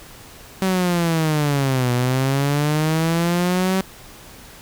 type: linear two-way sweep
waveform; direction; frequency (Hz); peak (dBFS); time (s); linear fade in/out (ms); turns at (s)
sawtooth; down then up; 191.4 to 121.6 to 191.4; -13; 0.62-3.81; 0; 1.92
effects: pink hiss -42 dBFS RMS until 4.61 s